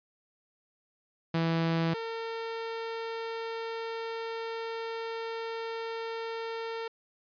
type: tone pair in turn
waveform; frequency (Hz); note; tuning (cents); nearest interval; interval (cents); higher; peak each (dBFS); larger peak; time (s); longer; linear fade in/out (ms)
sawtooth; 164.81 / 454.7; E3 / A#4; 0 / -43; octave + tritone; 1757; second; -22 / -30; first; 1.34-1.94 / 1.94-6.88; second; 5
effects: resampled to 11025 Hz